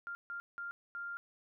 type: tone bursts at uneven times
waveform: sine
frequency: 1396.9 Hz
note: F6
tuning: in tune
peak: -39 dBFS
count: 4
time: 0.07-0.15 / 0.3-0.4 / 0.58-0.71 / 0.95-1.17 s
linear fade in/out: 0 ms
effects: none